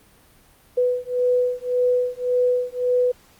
sine beating tone pair, 495.3 / 497.1 Hz, B4 / B4, +5 / +11 cents, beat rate 1.8 Hz, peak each -21 dBFS, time 0.77-3.12 s, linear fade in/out 10 ms, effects pink hiss -54 dBFS RMS until 3.39 s + Opus 32 kbps

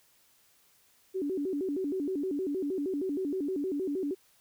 sine tone with vibrato, 329.6 Hz, E4, in tune, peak -29 dBFS, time 1.14-4.15 s, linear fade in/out 20 ms, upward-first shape square, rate 6.4 Hz, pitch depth 240 cents each way, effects white hiss -65 dBFS RMS until 4.4 s

